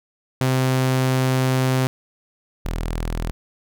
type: tone pair in turn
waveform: sawtooth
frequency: 130 / 40.95 Hz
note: C3 / E1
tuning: -11 / -11 cents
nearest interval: octave + minor sixth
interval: 2000 cents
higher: first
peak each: -13 / -19 dBFS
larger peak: first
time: 0.41-1.87 / 2.65-3.31 s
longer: first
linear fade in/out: 0 ms
effects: none